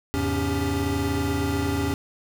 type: tone cluster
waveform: square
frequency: 82.6 / 103.2 / 134.8 / 280.7 / 396.7 Hz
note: E2 / G#2 / C#3 / C#4 / G4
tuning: +4 / -10 / -48 / +22 / +21 cents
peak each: -29 / -32 / -35 / -27 / -32 dBFS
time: 0.14-1.94 s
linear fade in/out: 0 ms
effects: none